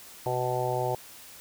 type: harmonic tone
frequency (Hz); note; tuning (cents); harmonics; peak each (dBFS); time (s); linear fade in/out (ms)
125.4; B2; +27; 1 / 3 / 4 / 5 / 6 / 7; -33 / -33 / -33 / -33 / -33 / -33; 0.26-0.95; 2
effects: white hiss -48 dBFS RMS until 1.4 s